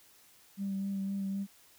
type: tone with vibrato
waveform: sine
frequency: 196 Hz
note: G3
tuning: in tune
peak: -31 dBFS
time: 0.57-1.47 s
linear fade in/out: 50 ms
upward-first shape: sine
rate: 3.9 Hz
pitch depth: 18 cents each way
effects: tanh soft clip ceiling -27 dBFS + white hiss -61 dBFS RMS until 1.78 s